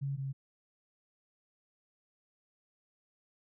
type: tone pair in turn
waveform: sine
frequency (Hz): 138.59 / 135.89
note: C#3 / C#3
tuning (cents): 0 / -34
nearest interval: unison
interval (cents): 34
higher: first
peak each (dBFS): -32 / -34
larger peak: first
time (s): 0.01-0.17 / 0.17-0.33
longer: neither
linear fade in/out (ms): 20
effects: none